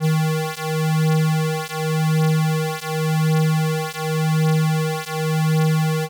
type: beating tone pair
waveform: square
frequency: 156.9 / 157.79 Hz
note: D#3 / D#3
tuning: +15 / +25 cents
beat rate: 0.89 Hz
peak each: -21 dBFS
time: 0-6.09 s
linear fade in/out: 50 ms
effects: none

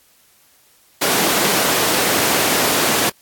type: high-pass noise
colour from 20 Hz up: pink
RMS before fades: -17 dBFS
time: 1.01-3.1 s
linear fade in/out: 10 ms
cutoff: 260 Hz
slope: 12 dB/octave
effects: white hiss -54 dBFS RMS until 3.21 s + AAC 64 kbps

